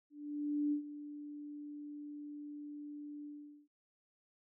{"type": "tone with ADSR envelope", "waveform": "sine", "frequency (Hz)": 293.7, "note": "D4", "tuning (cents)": 0, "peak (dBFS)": -30, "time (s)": [0.1, 3.68], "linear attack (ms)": 620, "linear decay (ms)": 100, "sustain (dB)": -14, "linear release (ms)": 430, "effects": []}